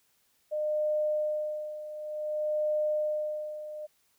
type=tone with tremolo; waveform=sine; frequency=607 Hz; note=D#5; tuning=43 cents flat; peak=-25 dBFS; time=0.51-3.87 s; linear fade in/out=20 ms; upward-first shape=sine; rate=0.55 Hz; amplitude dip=75%; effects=white hiss -70 dBFS RMS until 4.18 s